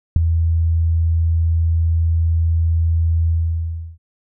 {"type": "tone with ADSR envelope", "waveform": "sine", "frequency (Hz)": 82.41, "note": "E2", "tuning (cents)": 0, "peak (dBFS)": -4, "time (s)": [0.16, 3.98], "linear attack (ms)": 3, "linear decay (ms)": 9, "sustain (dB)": -9, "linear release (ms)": 690, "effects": []}